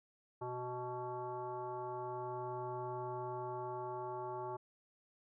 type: tone with frequency modulation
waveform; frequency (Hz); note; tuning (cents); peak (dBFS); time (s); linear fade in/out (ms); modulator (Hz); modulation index
sine; 622.3; D#5; 0; -39; 0.41-4.57; 10; 249; 1.8
effects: none